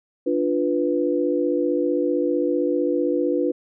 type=chord; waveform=sine; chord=B diminished; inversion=first; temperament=equal; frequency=293.7 / 349.2 / 493.9 Hz; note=D4 / F4 / B4; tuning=0 / 0 / 0 cents; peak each=-23 dBFS; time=0.26-3.52 s; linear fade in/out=10 ms; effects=none